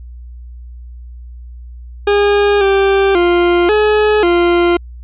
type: tone with pitch steps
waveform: 40% pulse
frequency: 408 / 392.1 / 349.4 / 424.2 / 347.5 Hz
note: G#4 / G4 / F4 / G#4 / F4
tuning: -31 / 0 / +1 / +37 / -9 cents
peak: -8 dBFS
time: 2.07-4.77 s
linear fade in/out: 5 ms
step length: 540 ms
effects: added 60 Hz sine -29 dBFS peak until 5.03 s + resampled to 8000 Hz